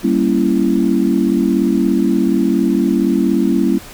sine chord, G diminished seventh, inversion none, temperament equal with one note detuned, 196 / 233.1 / 277.2 / 333.8 Hz, G3 / Bb3 / Db4 / Fb4, 0 / 0 / 0 / +22 cents, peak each -17 dBFS, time 0.03-3.79 s, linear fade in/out 20 ms, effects pink hiss -36 dBFS RMS until 3.93 s

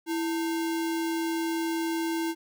sine tone with sample-and-hold, 329.6 Hz, E4, in tune, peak -26 dBFS, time 0.06-2.35 s, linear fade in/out 50 ms, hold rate 1225 Hz, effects none

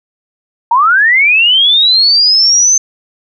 sine linear sweep, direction up, 897 to 6272 Hz, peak -5 dBFS, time 0.71-2.78 s, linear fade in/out 5 ms, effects none

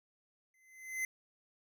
square tone with exponential growth, 2053 Hz, C7, 33 cents flat, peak -32 dBFS, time 0.54-1.05 s, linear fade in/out 2 ms, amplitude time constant 110 ms, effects none

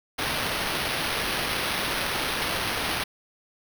white noise with sample-and-hold, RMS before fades -28 dBFS, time 0.18-3.04 s, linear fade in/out 10 ms, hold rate 7350 Hz, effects none

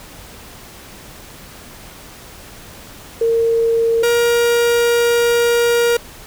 sine / 45% pulse tone pair in turn, 458.8 / 472.8 Hz, A#4 / A#4, -28 / +24 cents, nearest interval minor second, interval 52 cents, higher second, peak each -12 dBFS, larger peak neither, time 3.21-4.03 / 4.03-5.97 s, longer second, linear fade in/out 5 ms, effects pink hiss -38 dBFS RMS until 6.26 s

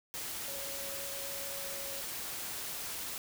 sine tone in noise, 554.4 Hz, C#5, in tune, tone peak -46 dBFS, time 0.48-2.01 s, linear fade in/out 0 ms, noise white, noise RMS -40 dBFS, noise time 0.14-3.18 s, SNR -9 dB, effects none

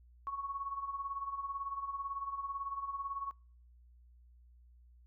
sine tone with tremolo, 1108.7 Hz, C#6, in tune, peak -34 dBFS, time 0.27-3.31 s, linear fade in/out 0 ms, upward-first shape sine, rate 18 Hz, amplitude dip 65%, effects noise-tail reverb RT60 0.5 s tail -26 dB re dry + added 60 Hz sine -58 dBFS peak until 5.06 s

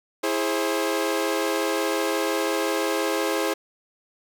sawtooth chord, E augmented, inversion none, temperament equal with one note detuned, 329.6 / 415.3 / 531.8 Hz, E4 / G#4 / B#4, 0 / 0 / +28 cents, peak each -23 dBFS, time 0.23-3.54 s, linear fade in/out 10 ms, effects none

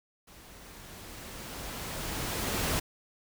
pink noise with level ramp, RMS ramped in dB -53 to -29 dBFS, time 0.27-2.8 s, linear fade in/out 10 ms, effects none

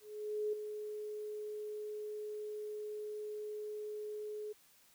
sine tone with ADSR envelope, 423.1 Hz, G#4, 32 cents sharp, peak -32 dBFS, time 0-4.53 s, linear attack 530 ms, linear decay 5 ms, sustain -8 dB, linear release 13 ms, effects white hiss -66 dBFS RMS until 4.94 s

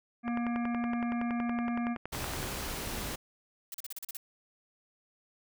harmonic tone, 237.4 Hz, A#3, 32 cents sharp, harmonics 1 / 3 / 5 / 7 / 9 / 10, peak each -30 / -40 / -44 / -47 / -49 / -50 dBFS, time 0.23-1.97 s, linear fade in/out 50 ms
click train, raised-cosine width 0.5 ms, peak -22 dBFS, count 24, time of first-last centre 0.28-2.43 s, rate 10.7 Hz
pink noise, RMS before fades -37 dBFS, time 2.12-3.16 s, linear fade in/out 10 ms
blue noise bursts, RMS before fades -40 dBFS, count 8, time 3.72-4.17 s, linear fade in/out 2 ms, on 23 ms, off 38 ms
effects none

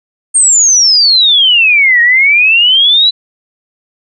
sine exponential two-way sweep, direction down then up, 8750 to 1865 to 4011 Hz, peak -4 dBFS, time 0.34-3.11 s, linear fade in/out 20 ms, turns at 2.01 s, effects none

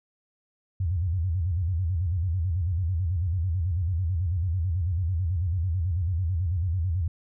sine tone with vibrato, 87.31 Hz, F2, in tune, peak -23 dBFS, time 0.8-7.08 s, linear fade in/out 5 ms, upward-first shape square, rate 9.1 Hz, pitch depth 140 cents each way, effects none

